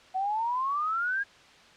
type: exponential sweep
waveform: sine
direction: up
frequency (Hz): 740 to 1651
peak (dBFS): -26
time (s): 0.14-1.24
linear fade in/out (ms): 20
effects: white hiss -54 dBFS RMS until 1.76 s + low-pass 4000 Hz 12 dB/octave